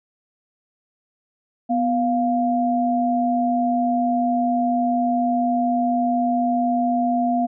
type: tone pair together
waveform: sine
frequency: 246.9 / 699 Hz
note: B3 / F5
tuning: 0 / +1 cents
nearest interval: octave + tritone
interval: 1801 cents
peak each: -20 dBFS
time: 1.69-7.47 s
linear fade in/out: 20 ms
effects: none